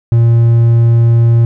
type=tone; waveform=triangle; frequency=116.54 Hz; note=A#2; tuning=in tune; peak=-3 dBFS; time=0.12-1.45 s; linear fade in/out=0 ms; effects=none